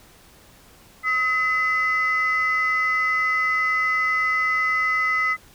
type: tone pair together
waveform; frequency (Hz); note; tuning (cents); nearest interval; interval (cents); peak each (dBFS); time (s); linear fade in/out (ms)
sine; 1276 / 2023; D#6 / B6; +43 / +41; minor sixth; 798; -22 / -19; 1.03-5.37; 50
effects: tanh soft clip ceiling -14 dBFS + pink hiss -51 dBFS RMS until 5.54 s